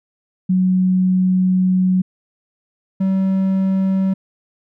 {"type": "tone pair in turn", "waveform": ["sine", "triangle"], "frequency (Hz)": [185, 191.19], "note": ["F#3", "G3"], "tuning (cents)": [0, -43], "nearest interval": "minor second", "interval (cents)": 57, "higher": "second", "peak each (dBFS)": -12, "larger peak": "neither", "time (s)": [[0.49, 2.02], [3, 4.14]], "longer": "first", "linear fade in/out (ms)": 10, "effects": []}